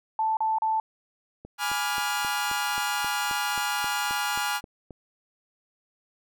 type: tone bursts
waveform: sine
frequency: 880 Hz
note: A5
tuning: in tune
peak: -22 dBFS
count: 3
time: 0.19-0.8 s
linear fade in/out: 2 ms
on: 180 ms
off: 35 ms
type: click train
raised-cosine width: 2 ms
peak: -28 dBFS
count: 14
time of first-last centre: 1.45-4.907 s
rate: 3.76 Hz
type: chord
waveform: sawtooth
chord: G# diminished seventh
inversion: none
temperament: equal with one note detuned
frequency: 830.6 / 987.8 / 1174.7 / 1409.1 Hz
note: G#5 / B5 / D6 / F6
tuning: 0 / 0 / 0 / +15 cents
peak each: -26 / -30 / -32 / -26 dBFS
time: 1.58-4.61 s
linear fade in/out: 50 ms
effects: none